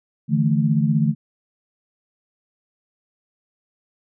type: chord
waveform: sine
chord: D suspended second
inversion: none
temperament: equal with one note detuned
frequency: 148.8 / 164.81 / 220 Hz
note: D3 / E3 / A3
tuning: +23 / 0 / 0 cents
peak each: -19 / -21 / -20 dBFS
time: 0.28-1.15 s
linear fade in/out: 50 ms
effects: none